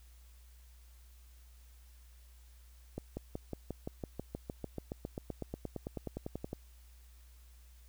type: accelerating click train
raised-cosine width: 2 ms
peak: -25 dBFS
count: 28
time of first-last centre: 2.98-6.531 s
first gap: 190 ms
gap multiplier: 0.97
effects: added 60 Hz sine -55 dBFS peak until 7.88 s + white hiss -67 dBFS RMS until 7.88 s